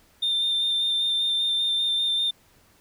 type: tone with vibrato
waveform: triangle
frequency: 3600 Hz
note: A7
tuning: 39 cents sharp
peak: -19 dBFS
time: 0.22-2.31 s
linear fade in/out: 10 ms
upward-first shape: square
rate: 5.1 Hz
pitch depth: 13 cents each way
effects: tanh soft clip ceiling -17 dBFS + pink hiss -59 dBFS RMS until 2.8 s